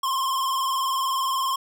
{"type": "tone with vibrato", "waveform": "square", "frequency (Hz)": 1062, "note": "C6", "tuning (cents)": 25, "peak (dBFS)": -23, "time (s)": [0.03, 1.56], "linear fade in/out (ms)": 5, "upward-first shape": "sine", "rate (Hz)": 20, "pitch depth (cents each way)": 66, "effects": []}